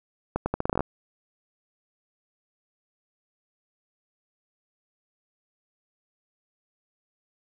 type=accelerating click train; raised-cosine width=1 ms; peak=-11 dBFS; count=11; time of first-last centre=0.36-0.806 s; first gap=100 ms; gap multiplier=0.8; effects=none